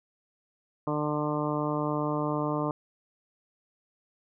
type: harmonic tone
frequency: 149.6 Hz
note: D3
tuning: 32 cents sharp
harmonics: 1 / 2 / 3 / 4 / 5 / 6 / 7 / 8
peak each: -33 / -31 / -35 / -34 / -40 / -38 / -35 / -39 dBFS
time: 0.87-2.71 s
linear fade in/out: 2 ms
effects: none